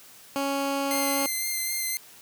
15% pulse tone, 277.2 Hz, C#4, in tune, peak -19 dBFS, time 0.36-1.26 s, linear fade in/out 0 ms
5% pulse tone with vibrato, 2085 Hz, C7, 7 cents flat, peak -17 dBFS, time 0.91-1.97 s, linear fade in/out 0 ms, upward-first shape sine, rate 3.9 Hz, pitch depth 19 cents each way
effects white hiss -50 dBFS RMS until 2.21 s + high-pass 80 Hz 12 dB/octave

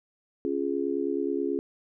sine chord, Db major, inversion none, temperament just, 277.2 / 346.5 / 415.8 Hz, Db4 / F4 / Ab4, 0 / -14 / +2 cents, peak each -30 dBFS, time 0.45-1.59 s, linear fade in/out 0 ms, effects none

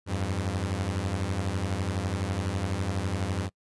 sawtooth beating tone pair, 87.31 / 99.31 Hz, F2 / G2, 0 / +23 cents, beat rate 12 Hz, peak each -27 / -26 dBFS, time 0.06-3.5 s, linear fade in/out 50 ms, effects noise-tail reverb RT60 0.1 s tail -25 dB re dry + resampled to 24000 Hz

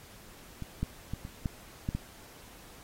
clicks, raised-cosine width 5 ms, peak -25 / -17 / -22 / -28 / -18 / -18 / -19 dBFS, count 7, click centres 0.623 / 0.83 / 1.136 / 1.251 / 1.458 / 1.889 / 1.95 s, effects pink hiss -53 dBFS RMS until 2.83 s + AAC 48 kbps

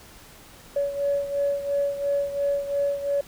sine beating tone pair, 565 / 567.9 Hz, C#5 / C#5, +33 / +42 cents, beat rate 2.9 Hz, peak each -23 / -28 dBFS, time 0.76-3.21 s, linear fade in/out 5 ms, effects tanh soft clip ceiling -15 dBFS + pink hiss -48 dBFS RMS until 3.27 s

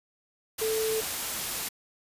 sine tone in noise, 440 Hz, A4, in tune, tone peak -26 dBFS, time 0.61-1.01 s, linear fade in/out 10 ms, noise white, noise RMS -32 dBFS, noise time 0.58-1.69 s, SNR +3 dB, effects resampled to 32000 Hz

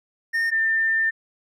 triangle / sine tone pair in turn, 1827 / 1795.6 Hz, A#6 / A6, -35 / +35 cents, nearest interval unison, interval 30 cents, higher first, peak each -18 dBFS, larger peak neither, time 0.33-0.51 / 0.51-1.11 s, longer second, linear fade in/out 20 ms, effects none

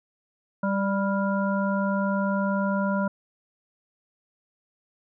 harmonic tone with a mistuned harmonic, 196.8 Hz, G3, 7 cents sharp, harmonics 1 / 3 / 5 / 7, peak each -24 / -29 / -31 / -32 dBFS, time 0.63-3.08 s, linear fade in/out 5 ms, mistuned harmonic 7, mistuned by +30 cents, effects none

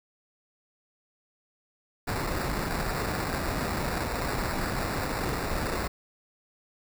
pink noise with sample-and-hold, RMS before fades -30 dBFS, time 2.07-5.88 s, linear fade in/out 10 ms, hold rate 3150 Hz, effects none

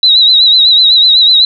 sine tone with vibrato, 3906 Hz, B7, 20 cents flat, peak -3 dBFS, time 0.03-1.45 s, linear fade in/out 2 ms, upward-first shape triangle, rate 8 Hz, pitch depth 86 cents each way, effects none

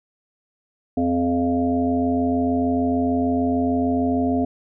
harmonic tone with a mistuned harmonic, 86.6 Hz, F2, 14 cents flat, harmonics 1 / 3 / 5 / 7 / 8, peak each -30 / -19 / -28 / -31 / -26 dBFS, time 0.97-4.45 s, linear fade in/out 5 ms, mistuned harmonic 5, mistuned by -18 cents, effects none

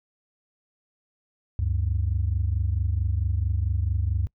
sine tone pair together, 71.9 / 96.41 Hz, D2 / G2, -36 / -28 cents, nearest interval perfect fourth, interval 508 cents, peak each -24 dBFS, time 1.59-4.27 s, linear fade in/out 0 ms, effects noise-tail reverb RT60 0.1 s tail -25 dB re dry + tanh soft clip ceiling -15 dBFS

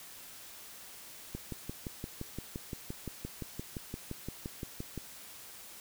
click train, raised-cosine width 3 ms, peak -25 dBFS, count 22, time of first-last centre 1.35-4.977 s, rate 5.79 Hz, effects white hiss -50 dBFS RMS until 5.8 s

